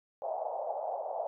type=band-pass noise; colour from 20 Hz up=pink; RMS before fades=-36 dBFS; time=0.22-1.27 s; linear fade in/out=0 ms; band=580 to 790 Hz; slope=48 dB/octave; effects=none